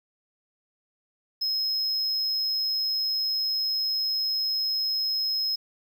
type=tone; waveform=triangle; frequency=5140 Hz; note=E8; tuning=45 cents flat; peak=-23 dBFS; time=1.41-5.56 s; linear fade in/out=10 ms; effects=9-bit